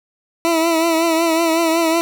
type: tone with vibrato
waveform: 20% pulse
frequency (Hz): 329.2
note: E4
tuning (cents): -2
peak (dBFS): -9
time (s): 0.45-2.01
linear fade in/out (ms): 0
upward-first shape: triangle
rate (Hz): 5.4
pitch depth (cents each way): 58
effects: none